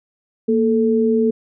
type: tone pair together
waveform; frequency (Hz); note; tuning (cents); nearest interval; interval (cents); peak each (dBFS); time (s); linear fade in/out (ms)
sine; 232.2 / 438.3; A#3 / A4; -7 / -7; major seventh; 1100; -16; 0.48-1.31; 10
effects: none